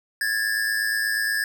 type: tone pair together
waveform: square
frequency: 1651.7 / 1760 Hz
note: G#6 / A6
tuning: -10 / 0 cents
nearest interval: minor second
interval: 110 cents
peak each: -25 / -26 dBFS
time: 0.21-1.44 s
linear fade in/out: 2 ms
effects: 9-bit